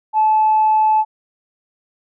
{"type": "tone", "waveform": "sine", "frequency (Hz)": 866, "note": "A5", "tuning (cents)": -28, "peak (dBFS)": -10, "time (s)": [0.13, 1.05], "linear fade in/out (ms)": 50, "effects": ["tanh soft clip ceiling -6 dBFS"]}